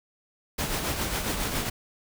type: noise with tremolo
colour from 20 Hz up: pink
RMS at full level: -27 dBFS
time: 0.58-1.7 s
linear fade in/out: 10 ms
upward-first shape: triangle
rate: 7.3 Hz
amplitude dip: 50%
effects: none